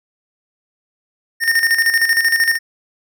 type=tone with tremolo; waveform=square; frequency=1829 Hz; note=A#6; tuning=33 cents flat; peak=-11 dBFS; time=1.4-2.59 s; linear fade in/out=50 ms; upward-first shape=square; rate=13 Hz; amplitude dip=60%; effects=none